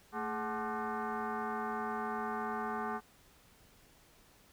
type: tone with frequency modulation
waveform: sine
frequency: 222.5 Hz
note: A3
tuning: 20 cents sharp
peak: -34 dBFS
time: 0.12-3.01 s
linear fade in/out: 50 ms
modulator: 322 Hz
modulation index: 3.9
effects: pink hiss -63 dBFS RMS until 4.52 s